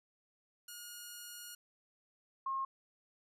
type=tone pair in turn; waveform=5% pulse / sine; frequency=1434 / 1074.3 Hz; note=F6 / C6; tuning=+45 / +45 cents; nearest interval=perfect fourth; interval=500 cents; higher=first; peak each=-35 / -34 dBFS; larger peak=second; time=0.68-1.55 / 2.46-2.65 s; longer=first; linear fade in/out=5 ms; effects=resampled to 32000 Hz